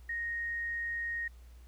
sine tone, 1864.7 Hz, A#6, in tune, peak -33 dBFS, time 0.09-1.28 s, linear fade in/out 5 ms, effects added 60 Hz sine -50 dBFS peak until 1.67 s + pink hiss -66 dBFS RMS until 1.67 s

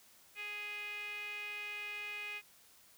sawtooth tone with band-pass filter, 415.3 Hz, G#4, in tune, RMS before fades -43 dBFS, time 0.35-2.42 s, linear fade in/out 50 ms, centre 2400 Hz, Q 9.1, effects white hiss -63 dBFS RMS until 2.97 s

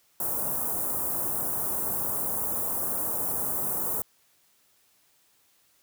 white band-stop noise, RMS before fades -29 dBFS, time 0.2-4.02 s, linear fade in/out 2 ms, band 1100 to 10000 Hz, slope 24 dB/octave, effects white hiss -65 dBFS RMS until 5.82 s + high-pass 60 Hz 12 dB/octave

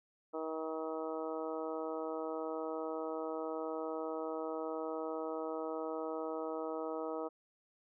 harmonic tone, 159.1 Hz, D#3, 39 cents sharp, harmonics 2 / 3 / 4 / 5 / 6 / 7 / 8, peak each -43 / -40 / -43 / -48 / -49 / -52 / -48 dBFS, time 0.33-7.29 s, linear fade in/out 20 ms, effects none

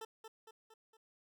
20% pulse tone with echo, 443.1 Hz, A4, 12 cents sharp, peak -39 dBFS, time 0.01-0.05 s, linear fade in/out 5 ms, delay 230 ms, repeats 4, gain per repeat -5 dB, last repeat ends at 0.97 s, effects none

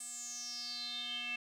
square tone with band-pass filter sweep, 241.3 Hz, B3, 40 cents flat, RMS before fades -42 dBFS, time 0-1.36 s, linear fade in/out 5 ms, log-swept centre 8500 to 2600 Hz, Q 8.8, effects none

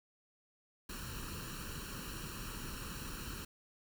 pink noise with comb filter, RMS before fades -44 dBFS, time 0.89-3.45 s, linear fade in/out 5 ms, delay 0.71 ms, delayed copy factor +0.8, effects none

